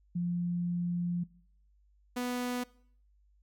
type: tone pair in turn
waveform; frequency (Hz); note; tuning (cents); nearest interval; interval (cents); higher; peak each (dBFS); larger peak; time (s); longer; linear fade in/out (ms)
sine / sawtooth; 174.61 / 246.9; F3 / B3; 0 / 0; tritone; 600; second; -29 / -28; second; 0.15-1.24 / 2.16-2.64; first; 10
effects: noise-tail reverb RT60 0.6 s tail -22 dB re dry + added 50 Hz sine -63 dBFS peak until 3.42 s